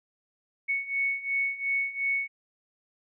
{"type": "beating tone pair", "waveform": "sine", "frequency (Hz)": [2215, 2217.8], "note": ["C#7", "C#7"], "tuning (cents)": [-2, 0], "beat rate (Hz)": 2.8, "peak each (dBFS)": [-31, -28], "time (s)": [0.68, 2.28], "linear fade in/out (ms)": 20, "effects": []}